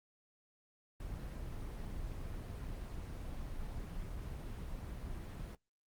brown noise, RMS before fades -43 dBFS, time 1-5.55 s, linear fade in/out 2 ms, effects noise-tail reverb RT60 0.1 s tail -18 dB re dry + Opus 24 kbps

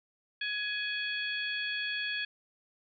harmonic tone with a mistuned harmonic, 838 Hz, G#5, 15 cents sharp, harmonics 2 / 3 / 4 / 5, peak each -35 / -37 / -37 / -44 dBFS, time 0.41-2.25 s, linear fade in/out 5 ms, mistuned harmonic 5, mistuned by +87 cents, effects none

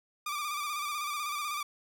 sawtooth tone with vibrato, 1184 Hz, D6, 14 cents sharp, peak -29 dBFS, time 0.26-1.63 s, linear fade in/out 5 ms, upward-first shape square, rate 16 Hz, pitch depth 42 cents each way, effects none

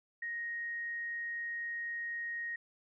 sine tone, 1872 Hz, A#6, 7 cents sharp, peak -36 dBFS, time 0.22-2.56 s, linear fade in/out 5 ms, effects none

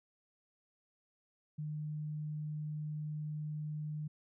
sine tone, 151.7 Hz, D#3, 44 cents flat, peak -37 dBFS, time 1.58-4.08 s, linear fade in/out 10 ms, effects none

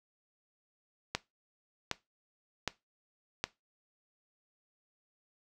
click train, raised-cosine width 0.2 ms, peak -13 dBFS, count 4, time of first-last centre 1.15-3.44 s, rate 1.31 Hz, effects noise-tail reverb RT60 0.2 s tail -18 dB re dry

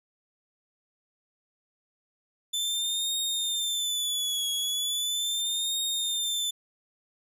sawtooth tone with vibrato, 3520 Hz, A7, in tune, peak -24 dBFS, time 2.53-6.51 s, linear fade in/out 10 ms, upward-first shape triangle, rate 0.38 Hz, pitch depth 95 cents each way, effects resampled to 32000 Hz

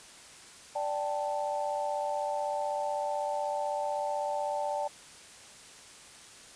sine chord, D suspended fourth, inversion none, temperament equal, 587.3 / 784 / 880 Hz, D5 / G5 / A5, 0 / 0 / 0 cents, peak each -33 / -35 / -34 dBFS, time 0.75-4.88 s, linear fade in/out 10 ms, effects white hiss -51 dBFS RMS until 6.55 s + resampled to 22050 Hz

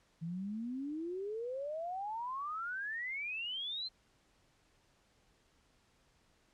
sine exponential sweep, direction up, 159.8 to 4186 Hz, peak -37 dBFS, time 0.21-3.89 s, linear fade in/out 20 ms, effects pink hiss -71 dBFS RMS until 6.53 s + low-pass 8000 Hz 12 dB/octave

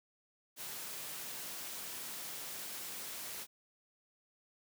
white high-pass noise, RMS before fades -44 dBFS, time 0.56-3.47 s, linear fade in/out 50 ms, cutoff 120 Hz, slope 12 dB/octave, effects none

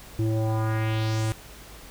square tone with low-pass filter sweep, 110.2 Hz, A2, 3 cents sharp, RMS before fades -25 dBFS, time 0.19-1.32 s, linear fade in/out 0 ms, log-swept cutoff 310 to 10000 Hz, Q 2.1, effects added 50 Hz sine -49 dBFS peak until 1.9 s + pink hiss -46 dBFS RMS until 1.9 s

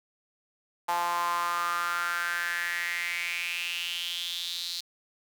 sawtooth tone with high-pass filter sweep, 173.1 Hz, F3, 15 cents flat, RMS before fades -31 dBFS, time 0.88-4.81 s, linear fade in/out 10 ms, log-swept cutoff 880 to 4200 Hz, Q 6, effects 8-bit

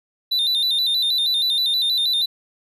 triangle tone with vibrato, 3800 Hz, A#7, 33 cents sharp, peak -16 dBFS, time 0.31-2.26 s, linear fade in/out 10 ms, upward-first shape square, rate 6.3 Hz, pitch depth 76 cents each way, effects none

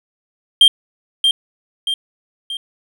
triangle tone with echo, 3183 Hz, G7, 26 cents sharp, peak -3 dBFS, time 0.61-0.68 s, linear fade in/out 2 ms, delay 630 ms, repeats 3, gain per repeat -6 dB, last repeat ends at 2.57 s, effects none

